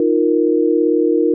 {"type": "chord", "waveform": "sine", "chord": "Eb suspended second", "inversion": "none", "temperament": "equal", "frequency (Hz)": [311.1, 349.2, 466.2], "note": ["Eb4", "F4", "Bb4"], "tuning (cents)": [0, 0, 0], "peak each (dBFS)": -16, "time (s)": [0, 1.34], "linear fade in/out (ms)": 2, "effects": []}